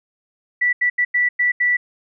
sine tone bursts at uneven times, 1962 Hz, B6, 12 cents flat, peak -14 dBFS, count 6, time 0.61-0.73 / 0.81-0.9 / 0.98-1.05 / 1.14-1.29 / 1.39-1.52 / 1.6-1.77 s, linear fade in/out 10 ms, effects none

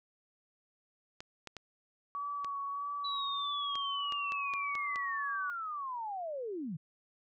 clicks, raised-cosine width 0.2 ms, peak -26 dBFS, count 10, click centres 1.205 / 1.473 / 1.567 / 2.446 / 3.755 / 4.123 / 4.321 / 4.537 / 4.753 / 4.959 s
sine tone with vibrato, 1134 Hz, C#6, 39 cents sharp, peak -35 dBFS, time 2.15-5.5 s, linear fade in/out 0 ms, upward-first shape sine, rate 1.6 Hz, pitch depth 25 cents each way
sine linear sweep, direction down, 3961 to 139 Hz, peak -36 dBFS, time 3.04-6.77 s, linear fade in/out 10 ms
effects none

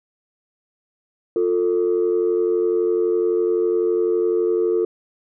sine tone pair together, 353.6 / 445.5 Hz, F4 / A4, +22 / +22 cents, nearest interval major third, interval 400 cents, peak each -18 / -18 dBFS, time 1.36-4.85 s, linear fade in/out 2 ms, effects tanh soft clip ceiling -11 dBFS

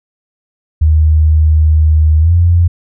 sine tone with pitch glide, 77.78 to 86.3 Hz, D#2 to F2, 0 to -20 cents, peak -5 dBFS, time 0.81-2.68 s, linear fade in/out 10 ms, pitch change +180 cents, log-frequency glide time 2.2-2.32 s, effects none

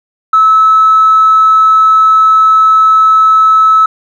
triangle tone with tanh clipping, 1300 Hz, E6, 24 cents flat, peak -3 dBFS, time 0.33-3.86 s, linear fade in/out 5 ms, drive 4 dB, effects none

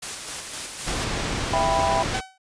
white noise with tremolo, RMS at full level -31 dBFS, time 0.02-1.05 s, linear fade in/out 10 ms, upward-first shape square, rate 3.9 Hz, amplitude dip 30%
pink low-pass noise, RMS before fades -27 dBFS, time 0.86-2.21 s, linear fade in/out 20 ms, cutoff 7100 Hz, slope 12 dB/octave
sine chord, E minor, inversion none, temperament just, 659.3 / 791.1 / 988.9 Hz, E5 / G5 / B5, 0 / +16 / +2 cents, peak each -24 dBFS, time 1.53-2.03 s, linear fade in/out 5 ms
sawtooth tone with exponential decay, 759 Hz, F#5, 44 cents sharp, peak -20 dBFS, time 2.14-2.38 s, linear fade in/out 5 ms, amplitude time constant 52 ms
effects resampled to 22050 Hz

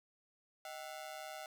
sawtooth ring-modulated tone, 698.5 Hz, F5, in tune, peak -38 dBFS, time 0.65-1.46 s, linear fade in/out 2 ms, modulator 71.5 Hz, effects none

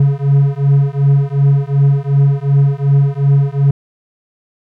triangle beating tone pair, 138.59 / 141.29 Hz, C#3 / C#3, 0 / +33 cents, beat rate 2.7 Hz, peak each -10 dBFS, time 0-3.71 s, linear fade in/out 5 ms, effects none

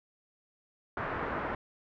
white low-pass noise, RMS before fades -35 dBFS, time 0.97-1.55 s, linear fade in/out 2 ms, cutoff 1600 Hz, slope 24 dB/octave, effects none

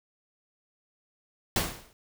pink noise with exponential decay, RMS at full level -23 dBFS, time 1.56-1.93 s, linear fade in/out 1 ms, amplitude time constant 79 ms, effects none

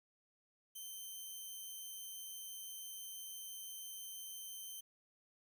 5% pulse tone, 3103 Hz, G7, 18 cents flat, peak -38 dBFS, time 0.75-4.81 s, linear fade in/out 10 ms, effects 12-bit

